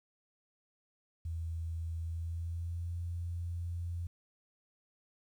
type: tone with pitch glide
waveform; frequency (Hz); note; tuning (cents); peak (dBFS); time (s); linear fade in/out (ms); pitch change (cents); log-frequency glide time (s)
sine; 82.41 to 86.06; E2 to F2; 0 to -25; -35; 1.25-4.07; 5; +75; 2.01-2.94
effects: 11-bit